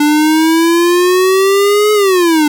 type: exponential two-way sweep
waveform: square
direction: up then down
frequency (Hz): 293.7 to 425.9 to 293.7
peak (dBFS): -8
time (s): 0-2.48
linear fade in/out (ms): 5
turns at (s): 1.93
effects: none